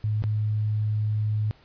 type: tone with dropouts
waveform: sine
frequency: 106.7 Hz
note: G#2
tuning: 47 cents sharp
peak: -22 dBFS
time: 0.04-1.51 s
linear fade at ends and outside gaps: 0 ms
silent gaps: 0.223-0.239 s
effects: pink hiss -57 dBFS RMS until 1.64 s + resampled to 11025 Hz